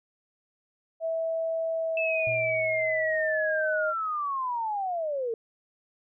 sine tone with pitch glide, 653 to 622.8 Hz, E5 to D#5, -17 to +2 cents, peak -26 dBFS, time 1-3.94 s, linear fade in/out 50 ms, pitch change -81 cents, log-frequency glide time 1.72-3.61 s
sine linear sweep, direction down, 2637 to 440 Hz, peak -27 dBFS, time 1.97-5.34 s, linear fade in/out 2 ms
triangle tone with exponential decay, 117.9 Hz, A#2, 20 cents sharp, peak -32 dBFS, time 2.27-3.61 s, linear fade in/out 0 ms, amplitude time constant 290 ms
effects none

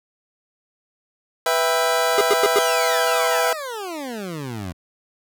25% pulse chord, E minor, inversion second, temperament just, 494.4 / 659.3 / 791.1 Hz, B4 / E5 / G5, +2 / 0 / +16 cents, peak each -18 / -17 / -21 dBFS, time 1.46-3.53 s, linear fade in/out 2 ms
square tone bursts, 413.4 Hz, G#4, 8 cents flat, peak -15 dBFS, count 4, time 2.18-2.588 s, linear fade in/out 2 ms, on 30 ms, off 96 ms
20% pulse exponential sweep, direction down, 3498 to 83.2 Hz, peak -23 dBFS, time 2.56-4.73 s, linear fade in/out 20 ms
effects none

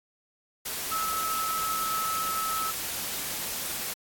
sine tone in noise, 1300 Hz, E6, 24 cents flat, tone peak -28 dBFS, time 0.91-2.71 s, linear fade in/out 10 ms, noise white, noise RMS -33 dBFS, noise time 0.65-3.94 s, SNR +2 dB, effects AAC 64 kbps

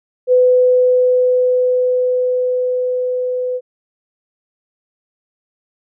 sine tone with level ramp, 502 Hz, B4, 28 cents sharp, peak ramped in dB -7 to -17 dBFS, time 0.27-3.61 s, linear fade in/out 50 ms, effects none

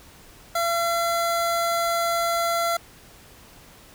square tone pair together, 680 / 1359.2 Hz, F5 / F6, -46 / -47 cents, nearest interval octave, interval 1199 cents, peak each -24 / -26 dBFS, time 0.55-2.77 s, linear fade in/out 5 ms, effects pink hiss -49 dBFS RMS until 3.94 s

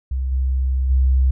sine tone with level steps, 65.2 Hz, C2, 5 cents flat, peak -19 / -16 / -12 dBFS, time 0.11-1.31 s, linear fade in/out 5 ms, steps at 0.31 / 0.89 s, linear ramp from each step 20 ms, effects none

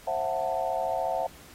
sine chord, F# half-diminished seventh, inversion second, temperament just, 532.8 / 666 / 740 / 888 Hz, C5 / E5 / F#5 / A5, +31 / +18 / 0 / +16 cents, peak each -33 / -30 / -30 / -34 dBFS, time 0.07-1.27 s, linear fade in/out 5 ms, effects pink hiss -51 dBFS RMS until 1.54 s + AAC 48 kbps

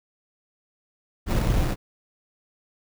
brown noise with sample-and-hold, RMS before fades -22 dBFS, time 1.26-1.76 s, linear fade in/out 50 ms, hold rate 3150 Hz, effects none

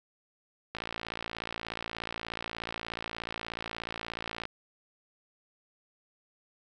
click train, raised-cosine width 0.3 ms, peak -19 dBFS, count 211, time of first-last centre 0.75-4.454 s, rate 56.7 Hz, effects none

